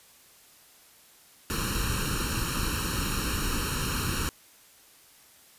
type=noise with comb filter; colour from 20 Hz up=pink; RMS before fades=-29 dBFS; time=1.5-4.29 s; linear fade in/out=0 ms; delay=0.72 ms; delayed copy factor=+0.95; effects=white hiss -56 dBFS RMS until 5.58 s + resampled to 32000 Hz